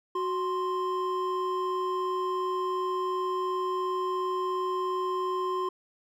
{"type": "tone pair together", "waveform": "triangle", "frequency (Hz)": [370, 1047.2], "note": ["F#4", "C6"], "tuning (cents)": [0, 1], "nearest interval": "octave + tritone", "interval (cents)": 1801, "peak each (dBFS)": -28, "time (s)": [0.15, 5.69], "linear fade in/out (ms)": 5, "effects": []}